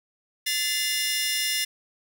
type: tone cluster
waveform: sawtooth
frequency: 1747 / 2053 / 2840 / 3557 / 5210 Hz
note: A6 / C7 / F7 / A7 / E8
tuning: -13 / -33 / +28 / +18 / -21 cents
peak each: -32 / -27 / -26 / -28 / -27 dBFS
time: 0.46-1.65 s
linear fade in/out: 10 ms
effects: none